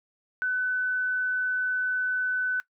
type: tone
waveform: sine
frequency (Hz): 1504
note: F#6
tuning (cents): +28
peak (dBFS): -24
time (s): 0.42-2.6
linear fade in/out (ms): 0
effects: noise-tail reverb RT60 0.1 s tail -20 dB re dry